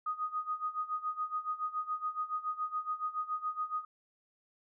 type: tone with tremolo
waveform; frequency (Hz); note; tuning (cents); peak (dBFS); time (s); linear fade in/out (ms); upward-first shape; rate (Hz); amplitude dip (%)
sine; 1244.5; D#6; 0; -30; 0.06-3.85; 5; sine; 7.1; 85
effects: none